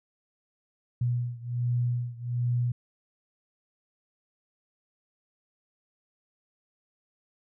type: beating tone pair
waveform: sine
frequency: 121 / 122.3 Hz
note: B2 / B2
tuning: -35 / -16 cents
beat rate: 1.3 Hz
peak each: -28 / -30 dBFS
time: 1.01-2.72 s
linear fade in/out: 5 ms
effects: none